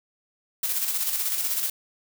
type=noise with tremolo; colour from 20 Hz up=blue; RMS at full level=-25 dBFS; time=0.63-1.7 s; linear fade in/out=5 ms; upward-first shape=square; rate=16 Hz; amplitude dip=40%; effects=none